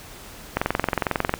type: click train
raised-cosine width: 0.5 ms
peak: -5 dBFS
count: 18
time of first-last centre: 0.57-1.339 s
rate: 22.1 Hz
effects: pink hiss -42 dBFS RMS until 1.39 s